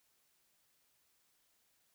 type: silence
effects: white hiss -75 dBFS RMS until 1.94 s